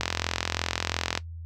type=click train; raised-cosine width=0.2 ms; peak=-7 dBFS; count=51; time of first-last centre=0.01-1.176 s; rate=42.9 Hz; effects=noise-tail reverb RT60 0.1 s tail -17 dB re dry + added 83 Hz sine -36 dBFS peak until 1.45 s